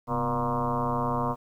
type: tone with frequency modulation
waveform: sine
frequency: 596 Hz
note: D5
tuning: 25 cents sharp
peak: -24 dBFS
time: 0.07-1.36 s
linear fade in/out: 50 ms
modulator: 116 Hz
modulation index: 4.8
effects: 10-bit